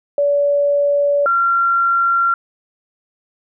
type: tone pair in turn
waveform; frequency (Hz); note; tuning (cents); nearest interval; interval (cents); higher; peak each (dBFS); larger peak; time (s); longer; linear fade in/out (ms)
sine; 573 / 1373.5; D5 / F6; -43 / -29; octave + minor third; 1514; second; -12; neither; 0.18-1.26 / 1.26-2.34; neither; 2
effects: none